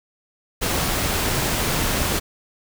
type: noise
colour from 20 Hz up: pink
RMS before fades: -22 dBFS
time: 0.61-2.2 s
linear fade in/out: 20 ms
effects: none